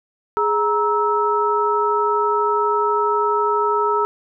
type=tone cluster; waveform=sine; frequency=418.2 / 940 / 1306 Hz; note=G#4 / A#5 / E6; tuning=+12 / +14 / -17 cents; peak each=-20 dBFS; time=0.37-4.05 s; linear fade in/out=0 ms; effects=none